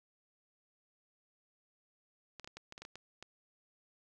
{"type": "clicks", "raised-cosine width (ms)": 0.2, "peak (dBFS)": -30, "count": 10, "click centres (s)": [2.397, 2.445, 2.475, 2.57, 2.724, 2.779, 2.82, 2.851, 2.956, 3.226], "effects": []}